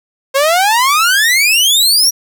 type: exponential sweep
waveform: sawtooth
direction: up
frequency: 528 to 5800 Hz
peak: -5 dBFS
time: 0.34-2.11 s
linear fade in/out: 20 ms
effects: none